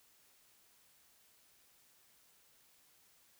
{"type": "silence", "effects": ["white hiss -68 dBFS RMS until 3.39 s"]}